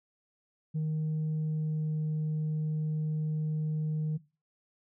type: tone with pitch glide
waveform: sine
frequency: 155.6 to 154.53 Hz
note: D#3 to D#3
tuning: 0 to -12 cents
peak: -26 dBFS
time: 0.74-4.18 s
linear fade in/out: 20 ms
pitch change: -12 cents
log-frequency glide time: 1.33-2 s
effects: noise-tail reverb RT60 0.3 s tail -19 dB re dry + tanh soft clip ceiling -27 dBFS